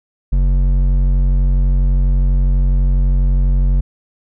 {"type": "tone with hard clipping", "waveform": "sine", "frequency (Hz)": 46.08, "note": "F#1", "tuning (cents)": -6, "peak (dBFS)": -12, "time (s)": [0.32, 3.81], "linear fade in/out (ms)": 10, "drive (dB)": 8, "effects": []}